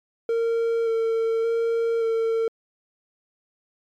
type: tone with vibrato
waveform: triangle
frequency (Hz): 456.4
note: A#4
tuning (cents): -37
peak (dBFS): -18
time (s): 0.29-2.48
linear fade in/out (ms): 2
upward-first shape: square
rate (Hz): 0.87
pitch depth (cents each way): 14
effects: MP3 96 kbps